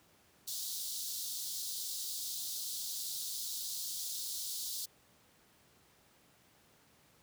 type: high-pass noise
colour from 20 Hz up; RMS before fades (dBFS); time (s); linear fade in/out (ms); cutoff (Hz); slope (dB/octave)
pink; -40; 0.47-4.86; 10; 3700; 48
effects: pink hiss -66 dBFS RMS until 7.22 s + high-pass 80 Hz 12 dB/octave